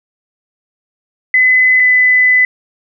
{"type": "tone pair in turn", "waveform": "sine", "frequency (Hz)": [2019, 2005], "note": ["B6", "B6"], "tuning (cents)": [38, 26], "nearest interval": "unison", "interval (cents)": 12, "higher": "first", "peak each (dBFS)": -6, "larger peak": "neither", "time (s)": [[1.34, 1.8], [1.8, 2.45]], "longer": "second", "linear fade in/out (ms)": 2, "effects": []}